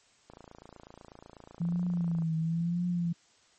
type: click train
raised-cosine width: 1 ms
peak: -34 dBFS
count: 55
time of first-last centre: 0.3-2.222 s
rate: 28.1 Hz
type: tone with vibrato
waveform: sine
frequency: 168.6 Hz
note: E3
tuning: 39 cents sharp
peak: -27 dBFS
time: 1.6-3.13 s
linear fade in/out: 10 ms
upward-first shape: triangle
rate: 0.99 Hz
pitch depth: 94 cents each way
effects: white hiss -64 dBFS RMS until 3.58 s + MP3 32 kbps